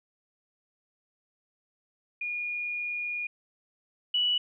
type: tone pair in turn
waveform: sine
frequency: 2436 / 2948 Hz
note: D#7 / F#7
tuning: -37 / -7 cents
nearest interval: minor third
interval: 330 cents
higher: second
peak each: -30 / -23 dBFS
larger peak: second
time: 2.21-3.27 / 4.14-4.38 s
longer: first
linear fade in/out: 5 ms
effects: none